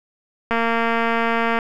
click train, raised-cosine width 0.5 ms, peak -6 dBFS, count 249, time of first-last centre 0.51-1.588 s, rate 230 Hz, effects 8-bit

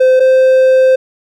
triangle tone pair in turn, 516 / 520.5 Hz, C5 / C5, -24 / -9 cents, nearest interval unison, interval 15 cents, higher second, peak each -3 dBFS, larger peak neither, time 0-0.2 / 0.2-0.96 s, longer second, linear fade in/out 10 ms, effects none

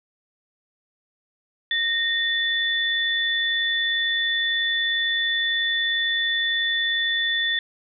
sine tone pair together, 1848 / 3489 Hz, A#6 / A7, -16 / -15 cents, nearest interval major seventh, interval 1101 cents, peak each -23 dBFS, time 1.71-7.59 s, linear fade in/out 2 ms, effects none

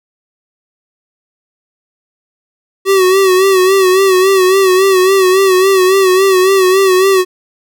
square tone with vibrato, 379 Hz, F#4, 42 cents sharp, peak -7 dBFS, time 2.85-7.25 s, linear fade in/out 50 ms, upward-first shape sine, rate 3.6 Hz, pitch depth 59 cents each way, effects none

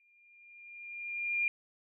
sine tone with exponential growth, 2404 Hz, D7, 40 cents sharp, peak -26 dBFS, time 0-1.48 s, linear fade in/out 1 ms, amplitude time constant 320 ms, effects none

